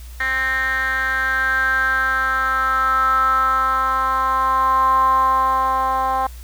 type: tone with band-pass filter sweep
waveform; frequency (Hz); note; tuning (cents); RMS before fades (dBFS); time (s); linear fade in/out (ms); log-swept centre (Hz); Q
10% pulse; 262.8; C4; +8; -18; 0.2-6.27; 5; 1900 to 900; 8
effects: added 60 Hz sine -33 dBFS peak until 6.43 s + white hiss -46 dBFS RMS until 6.43 s